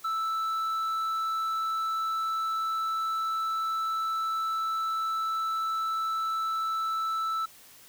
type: tone with tanh clipping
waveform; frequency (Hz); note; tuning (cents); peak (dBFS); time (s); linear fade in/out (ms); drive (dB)
sine; 1318.5; E6; 0; -28; 0.04-7.46; 10; 5
effects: white hiss -53 dBFS RMS until 7.88 s